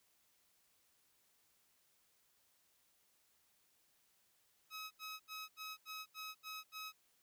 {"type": "tone bursts", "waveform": "15% pulse", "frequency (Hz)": 1276, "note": "D#6", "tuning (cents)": 43, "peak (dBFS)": -39, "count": 8, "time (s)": [4.7, 6.926], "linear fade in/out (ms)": 50, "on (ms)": 210, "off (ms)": 78, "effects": ["white hiss -75 dBFS RMS until 7.22 s"]}